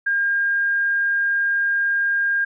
sine tone, 1611 Hz, G6, 47 cents sharp, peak -17 dBFS, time 0.06-2.45 s, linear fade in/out 10 ms, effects none

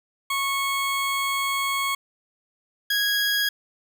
20% pulse tone pair in turn, 1100 / 1652.6 Hz, C#6 / G#6, -14 / -9 cents, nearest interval perfect fifth, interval 705 cents, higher second, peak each -18 / -16 dBFS, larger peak second, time 0.3-1.95 / 2.9-3.49 s, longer first, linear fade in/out 5 ms, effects none

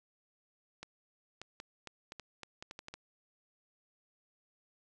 clicks, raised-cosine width 0.2 ms, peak -27 dBFS, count 12, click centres 0.83 / 1.416 / 1.601 / 1.873 / 2.121 / 2.197 / 2.433 / 2.625 / 2.711 / 2.791 / 2.884 / 2.94 s, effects resampled to 24000 Hz + 10-bit

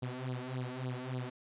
sawtooth tone with flanger, 127.1 Hz, C3, 50 cents flat, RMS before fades -39 dBFS, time 0.02-1.3 s, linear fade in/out 10 ms, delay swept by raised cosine 0.21 to 3.51 ms, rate 3.5 Hz, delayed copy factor +0.95, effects resampled to 8000 Hz

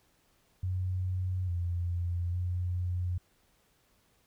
sine tone with pitch steps, 92.1 / 87.2 / 89.5 Hz, F#2 / F2 / F2, -7 / -2 / +43 cents, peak -29 dBFS, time 0.63-3.18 s, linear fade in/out 5 ms, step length 850 ms, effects pink hiss -69 dBFS RMS until 4.26 s

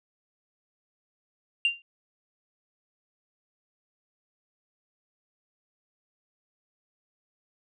sine tone with exponential decay, 2781 Hz, F7, 8 cents flat, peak -16 dBFS, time 1.65-1.82 s, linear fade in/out 1 ms, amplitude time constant 35 ms, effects tanh soft clip ceiling -16 dBFS

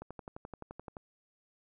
click train, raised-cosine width 1 ms, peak -29 dBFS, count 12, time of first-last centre 0.02-0.968 s, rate 11.6 Hz, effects none

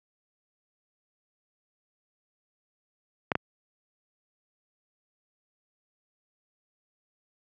clicks, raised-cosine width 0.5 ms, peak -9 dBFS, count 2, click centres 3.318 / 3.354 s, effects high-pass 100 Hz 12 dB/octave

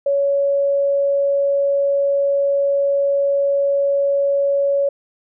sine tone, 560 Hz, C#5, 18 cents sharp, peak -14 dBFS, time 0.06-4.89 s, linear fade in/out 5 ms, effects none

